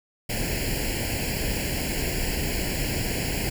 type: noise with comb filter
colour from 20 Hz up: pink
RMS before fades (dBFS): -27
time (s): 0.29-3.5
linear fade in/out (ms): 10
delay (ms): 0.41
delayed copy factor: +1
effects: none